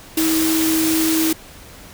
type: tone in noise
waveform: sine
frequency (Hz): 320.6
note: E4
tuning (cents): -48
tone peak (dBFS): -16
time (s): 0.17-1.33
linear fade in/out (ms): 5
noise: white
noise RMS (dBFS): -22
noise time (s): 0.17-1.33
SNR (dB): +3
effects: pink hiss -41 dBFS RMS until 1.93 s